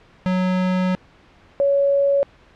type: tone pair in turn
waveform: square / sine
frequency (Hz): 184.3 / 559.7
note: F#3 / C#5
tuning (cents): -7 / +17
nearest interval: octave + perfect fifth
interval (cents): 1924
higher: second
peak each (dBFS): -18 / -14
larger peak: second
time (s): 0.26-0.95 / 1.6-2.23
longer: first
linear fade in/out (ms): 0
effects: pink hiss -51 dBFS RMS until 2.55 s + low-pass 3000 Hz 12 dB/octave